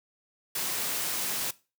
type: high-pass noise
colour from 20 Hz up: white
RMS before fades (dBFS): -31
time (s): 0.55-1.51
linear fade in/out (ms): 5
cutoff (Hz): 110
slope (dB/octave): 24
effects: noise-tail reverb RT60 0.3 s tail -19 dB re dry